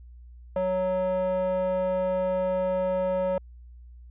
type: tone with band-pass filter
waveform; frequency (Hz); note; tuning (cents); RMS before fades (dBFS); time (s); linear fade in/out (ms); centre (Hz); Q
square; 185; F#3; 0; -26; 0.56-3.38; 2; 640; 6.7
effects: added 60 Hz sine -44 dBFS peak until 4.1 s + resampled to 8000 Hz